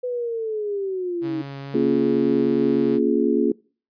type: linear sweep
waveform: sine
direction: down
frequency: 502 to 311.1 Hz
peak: -23 dBFS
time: 0.03-1.42 s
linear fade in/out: 10 ms
type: tone with vibrato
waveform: sawtooth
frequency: 138.59 Hz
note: C#3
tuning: in tune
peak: -28 dBFS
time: 1.21-3 s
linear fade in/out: 50 ms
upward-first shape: triangle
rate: 4.7 Hz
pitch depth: 9 cents each way
type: chord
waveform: sine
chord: Bb minor seventh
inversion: none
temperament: just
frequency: 233.1 / 279.7 / 349.6 / 419.5 Hz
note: Bb3 / Db4 / F4 / Ab4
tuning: 0 / +16 / +2 / +17 cents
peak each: -22 / -22 / -22 / -22 dBFS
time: 1.74-3.52 s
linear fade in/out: 5 ms
effects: noise-tail reverb RT60 0.4 s tail -24 dB re dry + resampled to 11025 Hz